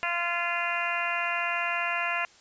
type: harmonic tone with a mistuned harmonic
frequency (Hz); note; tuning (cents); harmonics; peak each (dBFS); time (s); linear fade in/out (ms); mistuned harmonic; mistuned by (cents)
344.9; F4; -22; 2 / 3 / 4 / 5 / 6 / 7 / 8; -34 / -34 / -34 / -34 / -34 / -34 / -34; 0.03-2.25; 0; 7; +26
effects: white hiss -56 dBFS RMS until 2.4 s + resampled to 16000 Hz